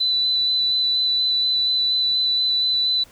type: tone with vibrato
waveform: sine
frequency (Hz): 3993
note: B7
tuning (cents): +18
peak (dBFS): -17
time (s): 0-3.04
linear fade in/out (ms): 10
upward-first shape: square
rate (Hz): 4.2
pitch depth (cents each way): 10
effects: pink hiss -51 dBFS RMS until 3.11 s